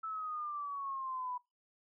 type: exponential sweep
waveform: sine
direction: down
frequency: 1318.5 to 983 Hz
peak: -37 dBFS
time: 0.03-1.38 s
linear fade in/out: 10 ms
effects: noise-tail reverb RT60 0.2 s tail -20 dB re dry